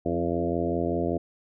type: harmonic tone with a mistuned harmonic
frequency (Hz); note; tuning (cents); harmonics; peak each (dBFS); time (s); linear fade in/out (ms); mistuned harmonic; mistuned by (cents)
85.1; F2; -44; 1 / 2 / 3 / 4 / 5 / 6 / 7 / 8; -34 / -33 / -31 / -30 / -32 / -34 / -34 / -33; 0.05-1.18; 10; 3; +26
effects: none